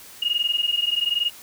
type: tone pair together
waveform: sine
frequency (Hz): 2850 / 2871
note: F7 / F7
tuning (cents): +34 / +47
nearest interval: unison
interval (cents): 13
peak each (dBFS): -23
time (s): 0.22-1.3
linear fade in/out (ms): 5
effects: white hiss -44 dBFS RMS until 1.42 s